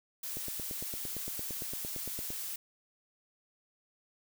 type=noise; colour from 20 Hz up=blue; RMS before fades=-39 dBFS; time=0.23-2.56 s; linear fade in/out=5 ms
type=click train; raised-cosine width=2 ms; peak=-29 dBFS; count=18; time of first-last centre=0.37-2.304 s; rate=8.79 Hz
effects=none